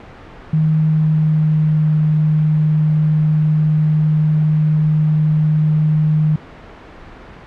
sine tone with pitch glide, 156.5 to 153.99 Hz, D#3 to D#3, +10 to -18 cents, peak -11 dBFS, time 0.53-6.36 s, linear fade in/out 5 ms, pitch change -28 cents, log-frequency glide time 0.66-1.91 s, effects pink hiss -37 dBFS RMS until 7.46 s + low-pass 2000 Hz 12 dB/octave

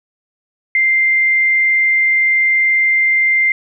sine tone, 2093 Hz, C7, in tune, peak -10 dBFS, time 0.75-3.52 s, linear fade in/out 2 ms, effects none

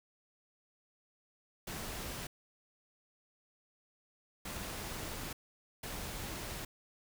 pink noise bursts at uneven times, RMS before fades -42 dBFS, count 3, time 1.67-2.27 / 4.45-5.33 / 5.83-6.65 s, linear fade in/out 5 ms, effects none

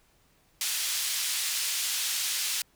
pink band-pass noise, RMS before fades -30 dBFS, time 0.61-2.62 s, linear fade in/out 2 ms, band 3200 to 13000 Hz, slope 12 dB/octave, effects pink hiss -65 dBFS RMS until 2.75 s

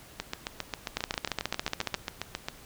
two click trains, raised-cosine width 0.2 ms, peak -11 / -14 dBFS, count 15 / 18, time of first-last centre 0.97-1.942 / 0.2-2.485 s, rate 14.4 / 7.44 Hz, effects pink hiss -51 dBFS RMS until 2.65 s

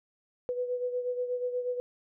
sine beating tone pair, 493.9 / 502.2 Hz, B4 / B4, 0 / +29 cents, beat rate 8.3 Hz, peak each -30 / -37 dBFS, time 0.49-1.8 s, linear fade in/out 0 ms, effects none

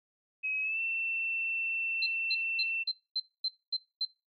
sine tone with pitch glide, 2549 to 2688 Hz, D#7 to E7, +41 to +33 cents, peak -30 dBFS, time 0.43-2.84 s, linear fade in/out 20 ms, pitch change +92 cents, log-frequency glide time 0.62-0.8 s
sine tone bursts, 4100 Hz, C8, 36 cents flat, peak -28 dBFS, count 8, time 2.02-4.052 s, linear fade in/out 5 ms, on 44 ms, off 240 ms
effects noise-tail reverb RT60 0.3 s tail -23 dB re dry

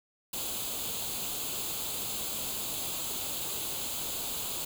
white noise with comb filter, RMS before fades -35 dBFS, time 0.33-4.65 s, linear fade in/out 5 ms, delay 0.27 ms, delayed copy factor +0.7, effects none

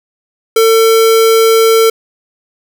square tone, 450 Hz, A4, 39 cents sharp, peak -6 dBFS, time 0.56-1.9 s, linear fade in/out 5 ms, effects none

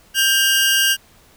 sawtooth tone pair together, 1583 / 2847 Hz, G6 / F7, +17 / +33 cents, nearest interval minor seventh, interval 1016 cents, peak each -13 dBFS, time 0.14-0.97 s, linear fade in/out 50 ms, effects pink hiss -51 dBFS RMS until 1.36 s

